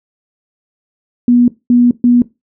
sine tone bursts at uneven times, 242.7 Hz, B3, 30 cents flat, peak -5 dBFS, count 3, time 1.28-1.48 / 1.7-1.91 / 2.04-2.22 s, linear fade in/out 2 ms, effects noise-tail reverb RT60 0.2 s tail -18 dB re dry

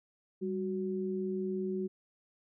sine tone pair together, 196.42 / 371.1 Hz, G3 / F#4, +4 / +5 cents, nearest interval major seventh, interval 1101 cents, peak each -35 / -34 dBFS, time 0.41-1.88 s, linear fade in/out 20 ms, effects none

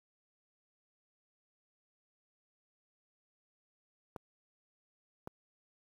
clicks, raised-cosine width 1 ms, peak -28 dBFS, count 2, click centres 4.162 / 5.274 s, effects high-pass 60 Hz 12 dB/octave + 9-bit

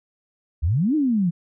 sine exponential two-way sweep, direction up then down, 68.9 to 320 to 163.2 Hz, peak -17 dBFS, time 0.62-1.31 s, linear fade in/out 20 ms, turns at 0.95 s, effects none

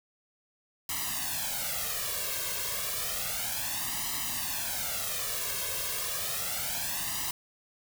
white noise with flanger, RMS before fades -33 dBFS, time 0.89-7.31 s, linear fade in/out 2 ms, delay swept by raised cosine 1 to 1.87 ms, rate 0.31 Hz, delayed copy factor +1, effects none

